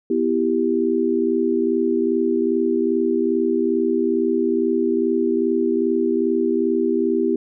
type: chord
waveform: sine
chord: E minor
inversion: second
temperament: equal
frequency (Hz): 246.9 / 329.6 / 392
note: B3 / E4 / G4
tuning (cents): 0 / 0 / 0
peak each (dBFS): -22 / -21 / -20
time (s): 0.1-7.36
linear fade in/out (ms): 5
effects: none